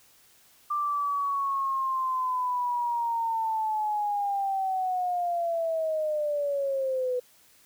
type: linear sweep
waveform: sine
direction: down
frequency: 1186 to 493.9 Hz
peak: -25 dBFS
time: 0.7-7.2 s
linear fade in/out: 10 ms
effects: white hiss -59 dBFS RMS until 7.65 s